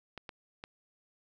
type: clicks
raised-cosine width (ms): 0.3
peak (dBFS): -26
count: 3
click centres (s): 0.177 / 0.292 / 0.639
effects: none